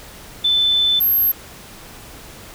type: tone pair in turn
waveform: sine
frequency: 3520 / 12544 Hz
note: A7 / G9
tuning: 0 / 0 cents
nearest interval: octave + minor seventh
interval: 2200 cents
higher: second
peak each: -13 dBFS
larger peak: neither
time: 0.44-1 / 1-1.32 s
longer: first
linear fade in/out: 10 ms
effects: pink hiss -39 dBFS RMS until 2.54 s